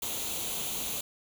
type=noise with comb filter; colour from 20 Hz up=white; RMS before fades=-34 dBFS; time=0.02-1.01 s; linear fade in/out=5 ms; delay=0.29 ms; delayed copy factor=+0.65; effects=none